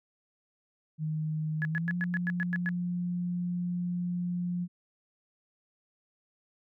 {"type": "tone with pitch glide", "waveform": "sine", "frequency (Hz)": [155.56, 176.64], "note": ["D#3", "F3"], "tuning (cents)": [0, 20], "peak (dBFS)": -29, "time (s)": [0.98, 4.68], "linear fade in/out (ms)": 50, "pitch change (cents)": 220, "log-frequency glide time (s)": [1.67, 1.95]}
{"type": "tone bursts", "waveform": "sine", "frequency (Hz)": 1700, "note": "G#6", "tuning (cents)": 40, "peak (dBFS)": -29, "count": 9, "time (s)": [1.62, 2.69], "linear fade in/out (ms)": 0, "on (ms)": 30, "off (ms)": 100}
{"effects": []}